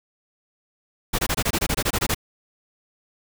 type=noise bursts; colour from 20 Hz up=pink; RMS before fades=-22 dBFS; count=13; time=1.13-2.147 s; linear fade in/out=10 ms; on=57 ms; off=23 ms; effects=none